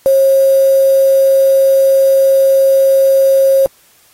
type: tone with quantisation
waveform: sine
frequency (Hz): 540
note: C#5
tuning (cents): -45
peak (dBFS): -6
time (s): 0.06-3.66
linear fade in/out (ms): 0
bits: 4
effects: white hiss -49 dBFS RMS until 4.13 s + AAC 48 kbps